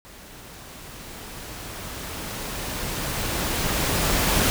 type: noise with level ramp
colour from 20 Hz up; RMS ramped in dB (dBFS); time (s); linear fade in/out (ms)
pink; -45 to -20; 0.05-4.5; 0
effects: none